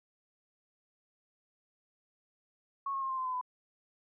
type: tone with pitch steps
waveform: sine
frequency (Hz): 1101 / 1084 / 1067.2 / 1050.7 / 1034.4 / 1018.4 / 1002.6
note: C#6 / C#6 / C6 / C6 / C6 / C6 / B5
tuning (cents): -12 / -39 / +34 / +7 / -20 / -47 / +26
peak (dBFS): -32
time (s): 2.86-3.413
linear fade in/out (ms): 5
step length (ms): 79
effects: none